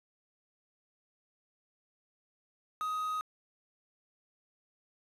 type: tone with quantisation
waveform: triangle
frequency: 1255 Hz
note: D#6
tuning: 15 cents sharp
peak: -30 dBFS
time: 2.81-3.21 s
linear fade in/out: 0 ms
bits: 8
effects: resampled to 32000 Hz